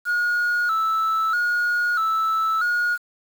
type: tone with vibrato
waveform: sine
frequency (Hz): 1375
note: F6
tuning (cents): -27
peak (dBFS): -16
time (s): 0.05-2.98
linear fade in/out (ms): 50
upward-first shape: square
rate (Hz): 0.78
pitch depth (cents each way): 79
effects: tanh soft clip ceiling -18 dBFS + 7-bit

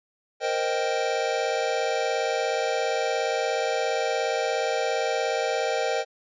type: chord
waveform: square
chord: C minor seventh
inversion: third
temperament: equal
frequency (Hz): 466.2 / 523.3 / 622.3 / 784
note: Bb4 / C5 / Eb5 / G5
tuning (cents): 0 / 0 / 0 / 0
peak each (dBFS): -30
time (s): 0.4-6.05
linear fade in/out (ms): 50
effects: resampled to 16000 Hz

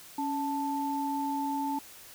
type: tone pair together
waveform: sine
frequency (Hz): 278.6 / 880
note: C#4 / A5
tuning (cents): +9 / 0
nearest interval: octave + minor sixth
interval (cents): 1991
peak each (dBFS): -32 / -31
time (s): 0.18-1.79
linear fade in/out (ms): 5
effects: white hiss -50 dBFS RMS until 2.14 s

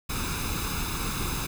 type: noise with comb filter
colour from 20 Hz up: pink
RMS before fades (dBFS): -30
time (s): 0.09-1.47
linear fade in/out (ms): 10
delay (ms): 0.79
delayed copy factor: +0.7
effects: none

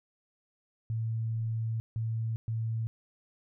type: tone bursts at uneven times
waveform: sine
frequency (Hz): 112.7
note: A2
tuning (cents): +42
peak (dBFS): -29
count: 3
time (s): 0.9-1.8 / 1.96-2.36 / 2.48-2.87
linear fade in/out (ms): 0
effects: none

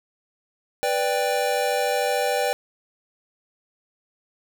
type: chord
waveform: square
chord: G major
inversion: first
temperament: equal with one note detuned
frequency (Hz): 493.9 / 587.3 / 789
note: B4 / D5 / G5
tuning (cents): 0 / 0 / +11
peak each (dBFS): -26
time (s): 0.83-2.53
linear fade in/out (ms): 0
effects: none

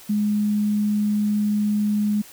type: tone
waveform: sine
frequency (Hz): 208.8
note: G#3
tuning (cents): +10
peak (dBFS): -18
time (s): 0.09-2.22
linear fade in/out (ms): 10
effects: white hiss -45 dBFS RMS until 2.32 s

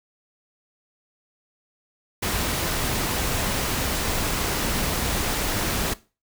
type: noise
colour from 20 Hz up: pink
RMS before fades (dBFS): -25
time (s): 2.22-5.94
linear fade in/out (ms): 10
effects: noise-tail reverb RT60 0.3 s tail -18 dB re dry

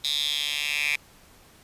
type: tone with high-pass filter sweep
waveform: 10% pulse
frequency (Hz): 146.83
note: D3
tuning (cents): 0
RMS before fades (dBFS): -27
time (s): 0.04-0.96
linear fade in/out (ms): 5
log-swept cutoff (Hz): 3800 to 2400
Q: 6.4
effects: pink hiss -54 dBFS RMS until 1.63 s + resampled to 32000 Hz

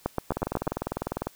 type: two click trains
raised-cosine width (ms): 1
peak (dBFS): -14 / -11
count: 20 / 6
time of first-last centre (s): 0.32-1.27 / 0.06-0.677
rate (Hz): 20 / 8.11
effects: white hiss -56 dBFS RMS until 1.35 s

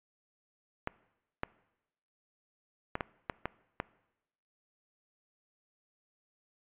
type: clicks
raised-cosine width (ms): 0.5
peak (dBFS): -17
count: 7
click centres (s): 0.874 / 1.434 / 2.954 / 3.008 / 3.298 / 3.456 / 3.801
effects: noise-tail reverb RT60 0.9 s tail -21 dB re dry + resampled to 8000 Hz

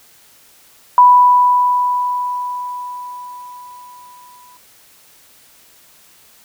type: tone with exponential decay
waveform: sine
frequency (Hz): 987.8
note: B5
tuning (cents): 0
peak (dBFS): -3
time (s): 0.98-4.57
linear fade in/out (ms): 1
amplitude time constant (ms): 780
effects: white hiss -48 dBFS RMS until 6.44 s

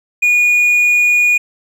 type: tone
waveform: triangle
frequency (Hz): 2448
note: D#7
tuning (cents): -29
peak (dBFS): -7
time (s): 0.22-1.38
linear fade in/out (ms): 10
effects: none

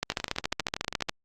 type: two click trains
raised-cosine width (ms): 0.2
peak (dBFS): -15 / -9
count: 13 / 16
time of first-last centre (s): 0.12-1.088 / 0.03-1.094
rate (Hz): 12.4 / 14.1
effects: Opus 48 kbps

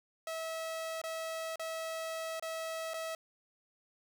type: tone with dropouts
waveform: sawtooth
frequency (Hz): 648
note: E5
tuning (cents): -30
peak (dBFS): -33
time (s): 0.27-3.15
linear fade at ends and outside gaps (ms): 2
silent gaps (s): 1.016-1.038 / 1.558-1.595 / 2.397-2.424 / 2.936-2.941
effects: none

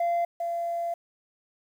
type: tone pair in turn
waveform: sine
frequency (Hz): 688 / 684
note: F5 / F5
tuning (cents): -26 / -36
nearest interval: unison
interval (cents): 10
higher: first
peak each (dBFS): -20 / -26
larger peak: first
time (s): 0-0.25 / 0.4-0.94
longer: second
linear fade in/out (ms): 5
effects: tanh soft clip ceiling -22 dBFS + 9-bit

